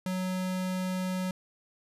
square tone, 185 Hz, F#3, in tune, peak -30 dBFS, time 0.06-1.31 s, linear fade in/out 2 ms, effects resampled to 32000 Hz

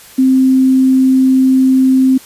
sine tone with quantisation, 261.7 Hz, C4, in tune, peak -6 dBFS, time 0.18-2.18 s, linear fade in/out 10 ms, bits 6, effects white hiss -38 dBFS RMS until 2.25 s + resampled to 32000 Hz

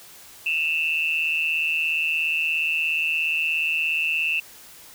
sine tone with amplitude modulation, 2670 Hz, E7, 22 cents sharp, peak -17 dBFS, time 0.46-4.4 s, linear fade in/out 5 ms, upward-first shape sine, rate 157 Hz, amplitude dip 80%, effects white hiss -46 dBFS RMS until 4.94 s

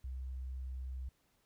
sine tone, 64.5 Hz, C2, 24 cents flat, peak -39 dBFS, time 0.04-1.09 s, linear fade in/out 5 ms, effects pink hiss -75 dBFS RMS until 1.45 s

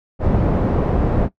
pink low-pass noise, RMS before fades -17 dBFS, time 0.19-1.29 s, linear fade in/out 50 ms, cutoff 630 Hz, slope 12 dB/octave, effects noise-tail reverb RT60 0.1 s tail -17 dB re dry

